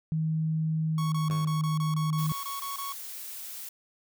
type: tone with pitch glide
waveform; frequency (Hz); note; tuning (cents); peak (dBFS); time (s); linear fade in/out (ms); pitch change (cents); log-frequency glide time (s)
sine; 158.5 to 155.42; D#3 to D#3; +32 to -2; -25; 0.12-2.32; 0; -34; 0.9-1.3
type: tone bursts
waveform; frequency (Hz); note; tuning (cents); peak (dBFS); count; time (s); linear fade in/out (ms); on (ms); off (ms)
45% pulse; 1108.7; C#6; 0; -34; 12; 0.98-2.924; 2; 140; 24
type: tone with exponential decay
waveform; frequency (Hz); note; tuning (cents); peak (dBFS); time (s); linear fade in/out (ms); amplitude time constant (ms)
10% pulse; 100.6; G2; +45; -30; 1.3-1.81; 0; 110
type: noise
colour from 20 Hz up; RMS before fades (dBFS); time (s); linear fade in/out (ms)
blue; -40; 2.18-3.69; 5
effects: none